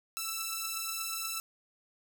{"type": "beating tone pair", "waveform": "5% pulse", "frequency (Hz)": [1318.5, 1326.8], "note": ["E6", "E6"], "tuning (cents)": [0, 11], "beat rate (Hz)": 8.3, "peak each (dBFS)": [-27, -24], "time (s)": [0.17, 1.4], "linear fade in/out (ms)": 0, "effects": []}